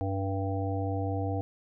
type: harmonic tone with a mistuned harmonic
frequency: 97 Hz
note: G2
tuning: 18 cents flat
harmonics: 1 / 3 / 5 / 7 / 8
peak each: -30 / -35 / -37 / -38 / -39 dBFS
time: 0.01-1.41 s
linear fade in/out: 0 ms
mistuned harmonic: 8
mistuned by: +17 cents
effects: none